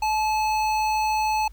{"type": "tone with notch filter", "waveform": "square", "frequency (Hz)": 863, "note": "A5", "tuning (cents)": -34, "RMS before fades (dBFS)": -23, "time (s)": [0.02, 1.48], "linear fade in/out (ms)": 5, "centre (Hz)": 11000, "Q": 0.62, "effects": ["added 50 Hz sine -41 dBFS peak until 1.52 s", "pink hiss -61 dBFS RMS until 1.52 s"]}